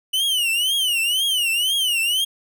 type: tone with vibrato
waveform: 45% pulse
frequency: 2960 Hz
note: F#7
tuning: in tune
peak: -18 dBFS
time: 0.13-2.25 s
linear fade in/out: 10 ms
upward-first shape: triangle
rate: 2 Hz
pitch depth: 200 cents each way
effects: none